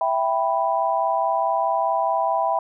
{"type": "chord", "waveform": "sine", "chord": "E minor", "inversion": "none", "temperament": "equal", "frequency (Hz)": [659.3, 784, 987.8], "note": ["E5", "G5", "B5"], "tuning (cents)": [0, 0, 0], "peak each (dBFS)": -23, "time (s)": [0.01, 2.59], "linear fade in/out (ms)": 2, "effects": []}